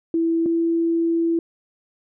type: tone pair in turn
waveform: sine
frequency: 330.5 / 333.2 Hz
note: E4 / E4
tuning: +5 / +19 cents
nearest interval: unison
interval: 14 cents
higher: second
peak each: -17 dBFS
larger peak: neither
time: 0.14-0.46 / 0.46-1.39 s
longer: second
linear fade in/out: 2 ms
effects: none